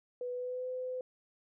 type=tone with pitch glide; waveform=sine; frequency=493.9 to 508.1 Hz; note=B4 to B4; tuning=0 to +49 cents; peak=-35 dBFS; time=0.21-1.01 s; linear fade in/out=2 ms; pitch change=+49 cents; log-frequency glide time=0.32-0.68 s; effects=none